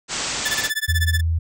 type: low-pass noise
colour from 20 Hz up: white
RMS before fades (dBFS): -26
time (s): 0.08-0.71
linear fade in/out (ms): 50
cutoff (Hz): 8200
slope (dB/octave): 96
type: tone with tremolo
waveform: sawtooth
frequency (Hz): 1746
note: A6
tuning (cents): -14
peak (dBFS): -15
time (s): 0.45-1.21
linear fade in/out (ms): 10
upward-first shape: sine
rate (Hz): 16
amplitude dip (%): 100
type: tone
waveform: sine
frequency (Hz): 82.2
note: E2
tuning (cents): -4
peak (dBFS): -17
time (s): 0.88-1.39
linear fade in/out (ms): 10
effects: none